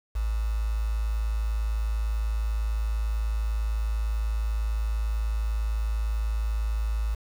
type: tone with quantisation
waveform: sine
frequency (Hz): 54.5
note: A1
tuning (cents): -16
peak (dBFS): -24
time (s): 0.15-7.15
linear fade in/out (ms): 10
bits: 7
effects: none